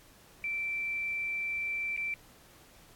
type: tone with dropouts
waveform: sine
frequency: 2339 Hz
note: D7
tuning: 8 cents flat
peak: -31 dBFS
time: 0.44-2.14 s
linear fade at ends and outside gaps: 1 ms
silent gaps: 1.965-1.975 s
effects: pink hiss -58 dBFS RMS until 2.95 s + AAC 64 kbps